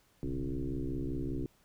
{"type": "tone with frequency modulation", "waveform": "sine", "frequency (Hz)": 138.59, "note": "C#3", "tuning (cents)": 0, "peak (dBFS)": -32, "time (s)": [0.23, 1.46], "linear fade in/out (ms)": 0, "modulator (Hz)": 65.2, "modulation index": 3.5, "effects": ["pink hiss -68 dBFS RMS until 1.64 s"]}